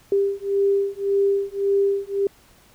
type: beating tone pair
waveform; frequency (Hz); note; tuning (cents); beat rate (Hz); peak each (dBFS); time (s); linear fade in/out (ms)
sine; 396.3 / 398.1; G4 / G4; +19 / +27; 1.8; -21; 0.12-2.27; 2
effects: pink hiss -54 dBFS RMS until 2.74 s